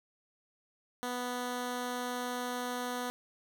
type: tone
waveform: 10% pulse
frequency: 246.9 Hz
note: B3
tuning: in tune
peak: -26 dBFS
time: 1.03-3.1 s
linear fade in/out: 0 ms
effects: none